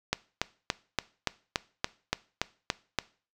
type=click train; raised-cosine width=0.2 ms; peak=-8 dBFS; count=11; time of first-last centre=0.13-2.987 s; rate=3.5 Hz; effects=noise-tail reverb RT60 0.4 s tail -20 dB re dry